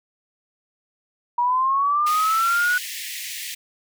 sine linear sweep, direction up, 954 to 1480 Hz, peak -17 dBFS, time 1.38-2.78 s, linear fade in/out 5 ms
pink high-pass noise, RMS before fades -32 dBFS, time 2.06-3.55 s, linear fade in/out 10 ms, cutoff 1800 Hz, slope 96 dB/octave
effects none

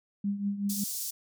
sine tone with tremolo, 201.3 Hz, G3, 46 cents sharp, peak -25 dBFS, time 0.24-0.84 s, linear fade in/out 5 ms, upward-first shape triangle, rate 5.3 Hz, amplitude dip 75%
pink high-pass noise, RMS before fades -35 dBFS, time 0.69-1.11 s, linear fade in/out 10 ms, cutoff 5300 Hz, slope 24 dB/octave
effects none

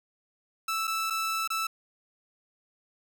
sawtooth tone with dropouts, 1318.5 Hz, E6, in tune, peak -24 dBFS, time 0.68-1.67 s, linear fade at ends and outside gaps 5 ms, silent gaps 0.872-0.876 / 1.101-1.105 / 1.476-1.502 s, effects none

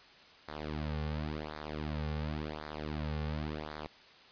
sawtooth tone with flanger, 76.2 Hz, D#2, 36 cents flat, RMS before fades -38 dBFS, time 0.48-3.87 s, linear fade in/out 0 ms, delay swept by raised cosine 0.34 to 3.14 ms, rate 0.92 Hz, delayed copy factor -0.95, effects white hiss -57 dBFS RMS until 4.31 s + resampled to 11025 Hz

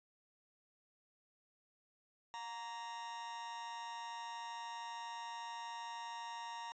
40% pulse tone with amplitude modulation, 932.3 Hz, A#5, in tune, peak -40 dBFS, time 2.34-6.72 s, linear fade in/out 0 ms, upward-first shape sine, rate 213 Hz, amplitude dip 65%, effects resampled to 16000 Hz

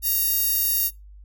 10% pulse tone with high-pass filter, 932.3 Hz, A#5, in tune, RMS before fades -22 dBFS, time 0.02-0.91 s, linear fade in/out 50 ms, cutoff 11000 Hz, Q 1.3, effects noise-tail reverb RT60 0.2 s tail -23 dB re dry + added 50 Hz sine -42 dBFS peak until 1.24 s

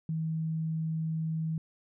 sine tone, 160.2 Hz, E3, 49 cents flat, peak -29 dBFS, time 0.09-1.58 s, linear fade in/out 2 ms, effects none

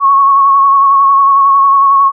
sine tone with vibrato, 1103 Hz, C#6, 9 cents flat, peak -4 dBFS, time 0-2.12 s, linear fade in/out 50 ms, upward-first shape sine, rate 11 Hz, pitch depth 29 cents each way, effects none

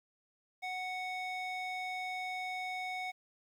square tone with band-pass filter, 740 Hz, F#5, in tune, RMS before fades -39 dBFS, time 0.62-3.12 s, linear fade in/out 20 ms, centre 1900 Hz, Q 1.3, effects 11-bit

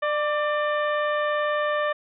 harmonic tone with a mistuned harmonic, 597 Hz, D5, 28 cents sharp, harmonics 1 / 2 / 3 / 4 / 5 / 6, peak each -24 / -27 / -29 / -40 / -41 / -43 dBFS, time 0.02-1.93 s, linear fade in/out 10 ms, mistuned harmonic 2, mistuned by -30 cents, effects none

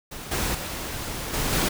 pink noise with level steps, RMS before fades -37 / -26 / -32 / -26 / -23 dBFS, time 0.11-1.69 s, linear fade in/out 10 ms, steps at 0.31 / 0.54 / 1.33 / 1.52 s, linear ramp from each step 10 ms, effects none

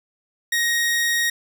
sawtooth tone, 1876 Hz, A#6, 11 cents sharp, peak -15 dBFS, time 0.52-1.3 s, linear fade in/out 5 ms, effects none

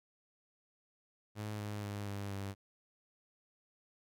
sawtooth tone with pitch steps, 105.9 / 104.02 / 102.17 / 100.36 / 98.58 Hz, G#2 / G#2 / G#2 / G2 / G2, +34 / +3 / -28 / +41 / +10 cents, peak -35 dBFS, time 1.35-2.55 s, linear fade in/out 50 ms, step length 240 ms, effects none

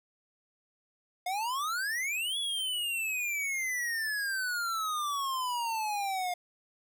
square exponential two-way sweep, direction up then down, 706 to 3423 to 706 Hz, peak -31 dBFS, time 1.26-6.34 s, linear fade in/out 5 ms, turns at 2.38 s, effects none

